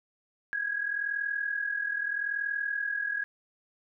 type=tone pair together; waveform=sine; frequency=1620.4 / 1661.2 Hz; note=G#6 / G#6; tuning=-43 / 0 cents; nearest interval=unison; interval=43 cents; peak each=-34 / -30 dBFS; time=0.53-3.24 s; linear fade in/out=0 ms; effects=none